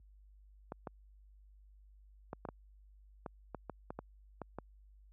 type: clicks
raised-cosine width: 1 ms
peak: -27 dBFS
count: 12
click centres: 0.721 / 0.872 / 2.331 / 2.452 / 2.488 / 3.262 / 3.547 / 3.697 / 3.905 / 3.99 / 4.417 / 4.586 s
effects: added 50 Hz sine -49 dBFS peak until 5.12 s + high-pass 80 Hz 12 dB/octave